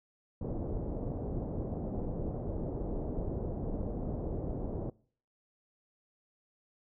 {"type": "low-pass noise", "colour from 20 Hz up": "pink", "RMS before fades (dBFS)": -36, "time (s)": [0.41, 4.9], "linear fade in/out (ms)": 5, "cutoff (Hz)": 610, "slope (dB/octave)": 24, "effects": ["noise-tail reverb RT60 0.5 s tail -23 dB re dry"]}